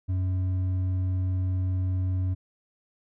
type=tone with hard clipping; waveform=sine; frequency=92.5 Hz; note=F#2; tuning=in tune; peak=-25 dBFS; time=0.08-2.35 s; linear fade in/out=20 ms; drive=4 dB; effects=none